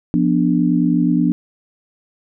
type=chord; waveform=sine; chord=B diminished; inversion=second; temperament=equal with one note detuned; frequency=174.61 / 245.4 / 293.7 Hz; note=F3 / B3 / D4; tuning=0 / -11 / 0 cents; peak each=-17 dBFS; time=0.14-1.32 s; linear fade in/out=0 ms; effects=none